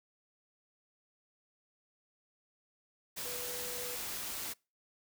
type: tone in noise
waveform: sine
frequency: 491.9 Hz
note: B4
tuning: 7 cents flat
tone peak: -45 dBFS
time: 3.24-3.97 s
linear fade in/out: 20 ms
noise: white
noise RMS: -40 dBFS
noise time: 3.16-4.54 s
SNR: -8 dB
effects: noise-tail reverb RT60 0.3 s tail -26 dB re dry